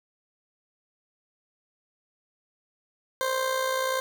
20% pulse tone with amplitude modulation, 523.3 Hz, C5, in tune, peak -18 dBFS, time 3.21-4 s, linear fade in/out 0 ms, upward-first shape sine, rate 60.6 Hz, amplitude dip 50%, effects 10-bit

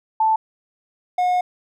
sine / triangle tone pair in turn, 880 / 723.2 Hz, A5 / F#5, 0 / -40 cents, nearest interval minor third, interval 340 cents, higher first, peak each -14 dBFS, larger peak neither, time 0.2-0.36 / 1.18-1.41 s, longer second, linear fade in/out 5 ms, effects none

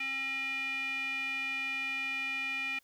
square tone with band-pass filter, 268.7 Hz, C4, 46 cents sharp, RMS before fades -35 dBFS, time 0-2.79 s, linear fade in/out 5 ms, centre 2400 Hz, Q 7.9, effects white hiss -69 dBFS RMS until 2.83 s

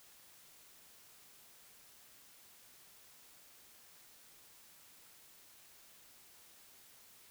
silence, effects white hiss -61 dBFS RMS until 7.3 s

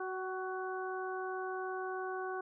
harmonic tone with a mistuned harmonic, 372.8 Hz, F#4, 13 cents sharp, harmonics 1 / 2 / 3 / 4, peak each -39 / -42 / -44 / -44 dBFS, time 0-2.41 s, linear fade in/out 5 ms, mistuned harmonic 2, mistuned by +19 cents, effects none

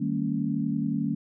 sine chord, Eb dominant seventh, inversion none, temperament equal with one note detuned, 155.56 / 196 / 227.5 / 277.2 Hz, Eb3 / G3 / Bb3 / Db4, 0 / 0 / -42 / 0 cents, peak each -31 / -31 / -29 / -30 dBFS, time 0-1.15 s, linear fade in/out 10 ms, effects none

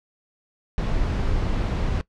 brown noise, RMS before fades -23 dBFS, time 0.78-2.01 s, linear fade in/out 0 ms, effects noise-tail reverb RT60 0.1 s tail -20 dB re dry + low-pass 5000 Hz 12 dB/octave

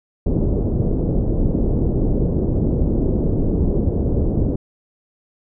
pink low-pass noise, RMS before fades -18 dBFS, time 0.26-4.56 s, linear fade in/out 5 ms, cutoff 460 Hz, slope 24 dB/octave, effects none

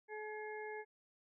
harmonic tone with a mistuned harmonic, 427.7 Hz, A4, 49 cents flat, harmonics 1 / 2 / 4 / 5, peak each -45 / -49 / -51 / -52 dBFS, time 0.08-0.85 s, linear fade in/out 50 ms, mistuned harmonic 4, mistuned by -18 cents, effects none

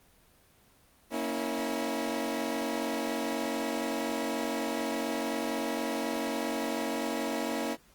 20% pulse chord, A# diminished, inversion none, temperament equal with one note detuned, 233.1 / 277.2 / 324.3 Hz, A#3 / C#4 / E4, 0 / 0 / -28 cents, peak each -30 dBFS, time 1.1-7.77 s, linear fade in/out 50 ms, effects pink hiss -62 dBFS RMS until 7.94 s + Opus 24 kbps

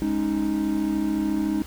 triangle chord, Ab suspended fourth, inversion none, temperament equal, 207.7 / 277.2 / 311.1 Hz, Ab3 / Db4 / Eb4, 0 / 0 / 0 cents, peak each -25 / -27 / -22 dBFS, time 0.02-1.62 s, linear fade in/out 0 ms, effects added 60 Hz sine -42 dBFS peak until 1.66 s + pink hiss -44 dBFS RMS until 1.66 s

